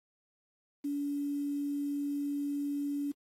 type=tone with quantisation; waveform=sine; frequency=286.1 Hz; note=D4; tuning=45 cents flat; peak=-31 dBFS; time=0.84-3.12 s; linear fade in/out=10 ms; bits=9; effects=AAC 48 kbps